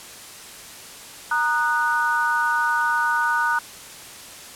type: chord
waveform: sine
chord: D# minor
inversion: second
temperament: equal with one note detuned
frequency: 932.3 / 1228.1 / 1480 Hz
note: A#5 / D#6 / F#6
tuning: 0 / -23 / 0 cents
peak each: -23 / -25 / -21 dBFS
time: 1.31-3.59 s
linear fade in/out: 5 ms
effects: white hiss -40 dBFS RMS until 4.55 s + low-pass 11000 Hz 12 dB/octave